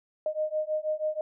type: beating tone pair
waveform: sine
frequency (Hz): 614 / 620.2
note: D#5 / D#5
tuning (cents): -23 / -6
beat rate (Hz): 6.2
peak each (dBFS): -30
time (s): 0.26-1.21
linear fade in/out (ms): 2
effects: none